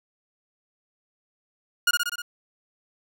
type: tone with echo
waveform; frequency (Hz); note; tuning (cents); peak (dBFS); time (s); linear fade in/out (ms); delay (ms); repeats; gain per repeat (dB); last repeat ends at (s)
sawtooth; 1432; F6; +43; -13; 1.87-1.91; 5; 62; 5; -3; 2.22
effects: none